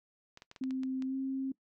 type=clicks; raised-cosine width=0.2 ms; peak=-32 dBFS; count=8; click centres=0.374 / 0.421 / 0.514 / 0.562 / 0.638 / 0.708 / 0.834 / 1.023 s
type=tone with pitch glide; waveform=sine; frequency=261.6 to 266.8 Hz; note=C4 to C4; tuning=0 to +34 cents; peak=-32 dBFS; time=0.61-1.52 s; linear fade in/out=5 ms; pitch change=+34 cents; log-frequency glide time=1.06-1.15 s
effects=noise-tail reverb RT60 0.1 s tail -21 dB re dry